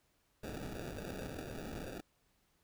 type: noise with sample-and-hold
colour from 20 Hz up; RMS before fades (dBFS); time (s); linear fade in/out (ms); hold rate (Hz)
violet; -44; 0.43-2.01; 5; 1050
effects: pink hiss -75 dBFS RMS until 2.63 s